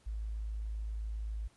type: tone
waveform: sine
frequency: 53.8 Hz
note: A1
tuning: 38 cents flat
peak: -35 dBFS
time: 0.06-1.48 s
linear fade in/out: 10 ms
effects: pink hiss -67 dBFS RMS until 1.56 s + resampled to 24000 Hz